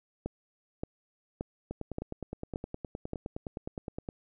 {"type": "two click trains", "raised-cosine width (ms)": 2, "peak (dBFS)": [-23, -20], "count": [24, 6], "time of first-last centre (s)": [[1.71, 4.088], [0.26, 3.134]], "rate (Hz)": [9.67, 1.74], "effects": []}